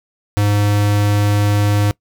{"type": "tone", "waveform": "square", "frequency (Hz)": 103, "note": "G#2", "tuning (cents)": -14, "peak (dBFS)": -13, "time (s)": [0.37, 1.91], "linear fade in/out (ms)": 0, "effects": ["noise-tail reverb RT60 0.1 s tail -22 dB re dry"]}